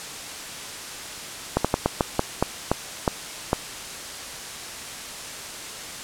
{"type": "slowing click train", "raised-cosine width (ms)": 1, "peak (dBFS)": -4, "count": 10, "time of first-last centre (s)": [1.57, 3.531], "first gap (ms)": 76, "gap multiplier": 1.25, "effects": ["white hiss -35 dBFS RMS until 6.03 s", "low-pass 9000 Hz 12 dB/octave"]}